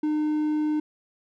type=tone; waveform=triangle; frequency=304 Hz; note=D#4; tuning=40 cents flat; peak=-20 dBFS; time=0.03-0.8 s; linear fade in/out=5 ms; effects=none